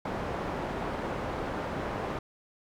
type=low-pass noise; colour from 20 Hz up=white; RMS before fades=-34 dBFS; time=0.05-2.19 s; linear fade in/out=5 ms; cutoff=860 Hz; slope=12 dB/octave; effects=none